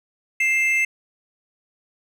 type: tone pair together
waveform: triangle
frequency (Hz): 2102 / 2637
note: C7 / E7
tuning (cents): +7 / 0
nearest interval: major third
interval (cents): 393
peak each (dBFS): -17 / -20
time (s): 0.4-0.85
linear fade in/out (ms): 5
effects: none